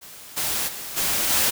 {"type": "noise with level steps", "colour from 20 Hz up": "white", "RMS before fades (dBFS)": [-42, -25, -34, -23, -20], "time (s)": [0.01, 1.51], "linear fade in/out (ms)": 20, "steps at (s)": [0.36, 0.67, 0.96, 1.29], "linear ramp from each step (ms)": 20, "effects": []}